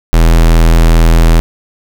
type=tone; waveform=square; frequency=41.2 Hz; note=E1; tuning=in tune; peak=-4 dBFS; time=0.13-1.4 s; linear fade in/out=0 ms; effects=none